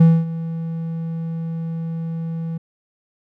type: tone with ADSR envelope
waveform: triangle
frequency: 164.4 Hz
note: E3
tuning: 4 cents flat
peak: -4 dBFS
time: 0-2.58 s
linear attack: 8 ms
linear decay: 240 ms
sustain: -17 dB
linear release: 9 ms
effects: none